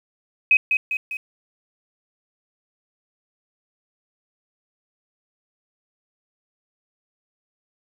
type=tone with echo; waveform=sine; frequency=2530 Hz; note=D#7; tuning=28 cents sharp; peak=-11 dBFS; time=0.51-0.57 s; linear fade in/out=2 ms; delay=200 ms; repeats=3; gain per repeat=-5 dB; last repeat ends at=1.17 s; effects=8-bit